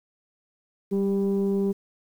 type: tone pair together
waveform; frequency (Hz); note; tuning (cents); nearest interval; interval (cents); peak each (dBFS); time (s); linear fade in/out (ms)
sine; 196.04 / 395.5; G3 / G4; 0 / +15; octave; 1215; -22 / -23; 0.91-1.73; 20
effects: tanh soft clip ceiling -17 dBFS + 9-bit